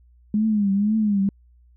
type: tone with vibrato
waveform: sine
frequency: 207.3 Hz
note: G#3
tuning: 3 cents flat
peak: -17 dBFS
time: 0.34-1.29 s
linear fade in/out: 2 ms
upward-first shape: triangle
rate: 2 Hz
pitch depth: 120 cents each way
effects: added 60 Hz sine -51 dBFS peak until 1.76 s